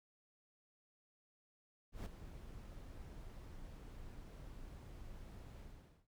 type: noise with ADSR envelope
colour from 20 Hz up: brown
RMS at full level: -41 dBFS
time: 1.92-6.07 s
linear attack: 140 ms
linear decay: 5 ms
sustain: -11 dB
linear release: 470 ms
effects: none